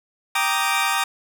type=chord; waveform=20% pulse; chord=Eb major seventh; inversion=first; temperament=equal; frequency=784 / 932.3 / 1174.7 / 1244.5 Hz; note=G5 / Bb5 / D6 / Eb6; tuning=0 / 0 / 0 / 0 cents; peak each=-20 dBFS; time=0.35-1.04 s; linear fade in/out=5 ms; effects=none